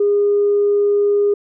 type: tone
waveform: sine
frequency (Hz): 408.4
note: G#4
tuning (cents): -29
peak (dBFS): -11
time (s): 0-1.34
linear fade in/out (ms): 5
effects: tanh soft clip ceiling -7 dBFS